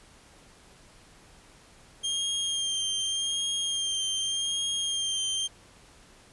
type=tone with vibrato; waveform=sawtooth; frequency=3200 Hz; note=G7; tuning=35 cents sharp; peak=-24 dBFS; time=2.03-5.48 s; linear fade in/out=20 ms; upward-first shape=sine; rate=0.85 Hz; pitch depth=28 cents each way; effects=pink hiss -55 dBFS RMS until 6.32 s + resampled to 24000 Hz